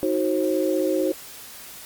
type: tone cluster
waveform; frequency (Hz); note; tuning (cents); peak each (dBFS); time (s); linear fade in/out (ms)
sine; 315.4 / 371 / 534; D#4 / F#4 / C5; +24 / +5 / +35; -24; 0.03-1.12; 0
effects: white hiss -41 dBFS RMS until 1.85 s + Opus 32 kbps